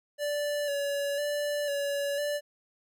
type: tone with vibrato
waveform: square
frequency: 576 Hz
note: D5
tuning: 34 cents flat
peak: -29 dBFS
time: 0.18-2.41 s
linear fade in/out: 50 ms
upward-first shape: square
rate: 1 Hz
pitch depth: 26 cents each way
effects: none